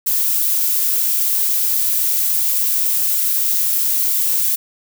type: noise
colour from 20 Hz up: violet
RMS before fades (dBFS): -17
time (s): 0.06-4.56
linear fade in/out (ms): 10
effects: none